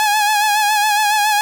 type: tone with vibrato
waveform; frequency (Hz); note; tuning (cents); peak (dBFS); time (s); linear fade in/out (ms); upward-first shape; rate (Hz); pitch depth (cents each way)
sawtooth; 841; G#5; +22; -9; 0-1.41; 0; sine; 7.2; 49
effects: none